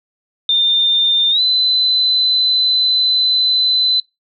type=tone with pitch glide; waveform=sine; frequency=3608 to 4027 Hz; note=A7 to B7; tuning=+43 to +33 cents; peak=-11 dBFS; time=0.49-4 s; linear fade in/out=2 ms; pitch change=+190 cents; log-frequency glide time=1.31-1.41 s; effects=noise-tail reverb RT60 0.2 s tail -25 dB re dry